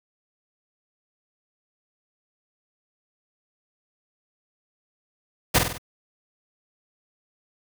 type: noise with echo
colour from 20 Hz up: pink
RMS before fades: -17 dBFS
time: 5.54-5.59 s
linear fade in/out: 10 ms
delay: 48 ms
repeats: 4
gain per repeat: -5 dB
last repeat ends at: 5.782 s
effects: none